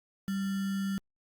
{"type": "tone with sample-and-hold", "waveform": "sine", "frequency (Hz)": 195, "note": "G3", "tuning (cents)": -9, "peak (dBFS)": -29, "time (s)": [0.28, 0.98], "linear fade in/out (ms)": 0, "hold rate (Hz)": 1575, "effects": ["Opus 48 kbps"]}